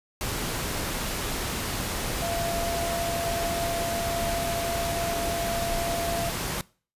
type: tone in noise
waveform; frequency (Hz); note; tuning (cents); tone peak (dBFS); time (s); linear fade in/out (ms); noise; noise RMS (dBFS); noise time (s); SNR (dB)
sine; 681; F5; -44; -29; 2.22-6.29; 0; pink; -30; 0.21-6.61; -2
effects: noise-tail reverb RT60 0.4 s tail -22 dB re dry + resampled to 32000 Hz